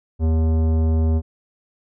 sine tone with tanh clipping, 80.1 Hz, E2, 49 cents flat, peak -17 dBFS, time 0.19-1.22 s, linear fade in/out 50 ms, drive 15 dB, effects none

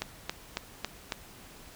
click train, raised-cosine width 0.2 ms, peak -13 dBFS, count 5, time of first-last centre 0.02-1.122 s, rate 3.63 Hz, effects pink hiss -51 dBFS RMS until 1.75 s

